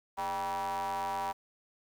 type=ring-modulated tone; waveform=square; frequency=92 Hz; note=F#2; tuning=9 cents flat; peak=-30 dBFS; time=0.17-1.33 s; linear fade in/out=20 ms; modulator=876 Hz; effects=10-bit